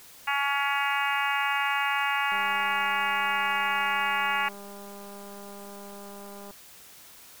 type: harmonic tone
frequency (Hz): 281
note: C#4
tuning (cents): +24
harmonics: 3 / 4 / 5 / 6 / 7 / 8 / 9 / 10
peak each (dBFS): -30 / -31 / -32 / -33 / -33 / -34 / -35 / -35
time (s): 0.27-4.49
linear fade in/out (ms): 10
type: click train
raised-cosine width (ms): 1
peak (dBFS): -32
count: 843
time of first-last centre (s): 2.32-6.509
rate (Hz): 201
effects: white hiss -50 dBFS RMS until 7.4 s